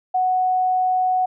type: tone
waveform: sine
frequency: 740 Hz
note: F#5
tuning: in tune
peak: -16 dBFS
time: 0.14-1.26 s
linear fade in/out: 10 ms
effects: none